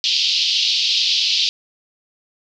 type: band-pass noise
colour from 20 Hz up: white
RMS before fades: -18 dBFS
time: 0.04-1.49 s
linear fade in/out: 0 ms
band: 2800 to 5000 Hz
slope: 48 dB/octave
effects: none